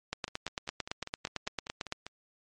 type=two click trains; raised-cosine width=0.2 ms; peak=-23 / -15 dBFS; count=10 / 17; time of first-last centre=0.28-2.066 / 0.13-1.924 s; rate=5.04 / 8.92 Hz; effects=MP3 48 kbps